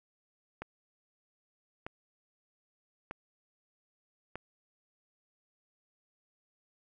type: click train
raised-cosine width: 0.5 ms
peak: -24 dBFS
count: 4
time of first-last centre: 0.62-4.356 s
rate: 0.803 Hz
effects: none